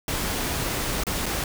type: noise with dropouts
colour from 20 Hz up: pink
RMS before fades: -27 dBFS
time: 0.08-1.44 s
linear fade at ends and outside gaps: 2 ms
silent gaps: 1.037-1.067 / 1.259-1.263 s
effects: none